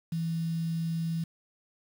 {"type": "tone with quantisation", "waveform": "sine", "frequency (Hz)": 164.81, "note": "E3", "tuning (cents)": 0, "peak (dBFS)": -28, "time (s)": [0.12, 1.24], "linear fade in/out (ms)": 5, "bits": 8, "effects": []}